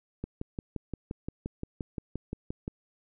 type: click train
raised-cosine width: 3 ms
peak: -21 dBFS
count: 15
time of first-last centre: 0.24-2.679 s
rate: 5.74 Hz
effects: none